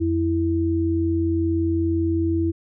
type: tone pair together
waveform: sine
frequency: 87.31 / 329.6 Hz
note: F2 / E4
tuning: 0 / 0 cents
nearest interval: octave + major seventh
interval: 2300 cents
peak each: -23 / -20 dBFS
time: 0-2.52 s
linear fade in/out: 20 ms
effects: none